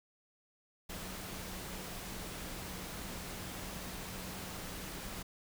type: tone in noise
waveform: sine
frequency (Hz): 185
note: F#3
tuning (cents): 0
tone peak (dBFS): -51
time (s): 0.89-5.23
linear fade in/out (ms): 10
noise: pink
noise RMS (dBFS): -44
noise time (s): 0.89-5.23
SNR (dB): -10
effects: none